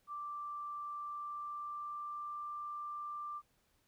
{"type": "tone with pitch glide", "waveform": "sine", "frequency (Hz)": [1174.7, 1182.9], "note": ["D6", "D6"], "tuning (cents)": [0, 12], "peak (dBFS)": -40, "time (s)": [0.07, 3.42], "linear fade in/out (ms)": 50, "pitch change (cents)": 12, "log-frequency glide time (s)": [0.85, 2.49], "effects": ["pink hiss -75 dBFS RMS until 3.87 s"]}